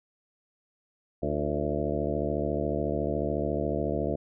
harmonic tone with a mistuned harmonic, 74 Hz, D2, 14 cents sharp, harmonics 1 / 2 / 3 / 4 / 5 / 6 / 7 / 8 / 9, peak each -35 / -35 / -35 / -35 / -35 / -35 / -35 / -35 / -35 dBFS, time 1.22-4.16 s, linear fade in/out 10 ms, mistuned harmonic 5, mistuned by -62 cents, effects none

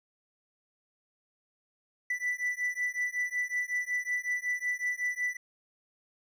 triangle beating tone pair, 1975.5 / 1980.9 Hz, B6 / B6, 0 / +5 cents, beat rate 5.4 Hz, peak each -31 dBFS, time 2.1-5.37 s, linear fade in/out 5 ms, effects none

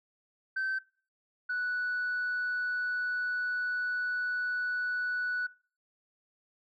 sine tone pair in turn, 1544 / 1479.5 Hz, G6 / F#6, -27 / -1 cents, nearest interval minor second, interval 74 cents, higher first, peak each -27 / -28 dBFS, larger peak first, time 0.56-0.79 / 1.49-5.47 s, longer second, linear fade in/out 10 ms, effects noise-tail reverb RT60 0.4 s tail -22 dB re dry + tanh soft clip ceiling -27 dBFS

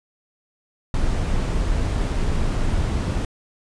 brown noise, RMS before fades -21 dBFS, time 0.94-3.25 s, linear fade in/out 2 ms, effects resampled to 22050 Hz

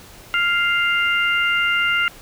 harmonic tone, 698.5 Hz, F5, in tune, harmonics 2 / 3 / 4, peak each -19 / -21 / -22 dBFS, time 0.34-2.08 s, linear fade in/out 0 ms, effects pink hiss -43 dBFS RMS until 2.21 s

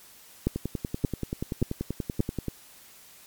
two click trains, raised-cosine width 3 ms, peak -16 / -10 dBFS, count 21 / 4, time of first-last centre 0.56-2.483 / 0.47-2.204 s, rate 10.4 / 1.73 Hz, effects white hiss -52 dBFS RMS until 3.26 s + MP3 96 kbps

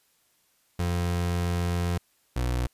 30% pulse tone pair in turn, 87.31 / 61.56 Hz, F2 / B1, 0 / -5 cents, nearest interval tritone, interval 605 cents, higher first, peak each -22 / -22 dBFS, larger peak neither, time 0.79-1.98 / 2.36-2.67 s, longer first, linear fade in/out 5 ms, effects white hiss -67 dBFS RMS until 2.73 s + resampled to 32000 Hz

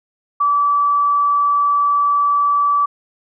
sine tone, 1154 Hz, D6, 31 cents flat, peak -12 dBFS, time 0.4-2.86 s, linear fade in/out 10 ms, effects none

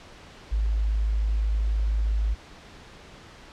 sine tone, 53 Hz, G#1, 36 cents sharp, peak -21 dBFS, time 0.51-2.35 s, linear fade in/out 20 ms, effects pink hiss -47 dBFS RMS until 3.52 s + low-pass 5000 Hz 12 dB/octave

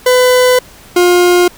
40% pulse tone pair in turn, 502 / 355 Hz, B4 / F4, +28 / +28 cents, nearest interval tritone, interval 600 cents, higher first, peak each -5 dBFS, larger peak neither, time 0.06-0.59 / 0.96-1.48 s, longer first, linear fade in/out 5 ms, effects pink hiss -38 dBFS RMS until 1.57 s

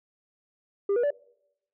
sine tone with pitch steps, 400 / 481.2 / 578.9 Hz, G4 / B4 / D5, +35 / -45 / -25 cents, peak -19 dBFS, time 0.89-1.106 s, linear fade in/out 5 ms, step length 72 ms, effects noise-tail reverb RT60 0.8 s tail -26 dB re dry + tanh soft clip ceiling -21 dBFS

